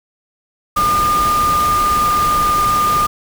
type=tone in noise; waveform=sine; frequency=1210 Hz; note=D#6; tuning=49 cents flat; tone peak=-12 dBFS; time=0.76-3.07 s; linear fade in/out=10 ms; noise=pink; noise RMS=-23 dBFS; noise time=0.76-3.07 s; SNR=+8 dB; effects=none